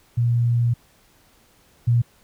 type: tone pair in turn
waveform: sine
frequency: 118.9 / 118.9 Hz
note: A#2 / A#2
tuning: +35 / +35 cents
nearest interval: unison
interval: 0 cents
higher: neither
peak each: -16 / -14 dBFS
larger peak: second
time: 0.17-0.74 / 1.87-2.02 s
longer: first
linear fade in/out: 10 ms
effects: pink hiss -57 dBFS RMS until 2.23 s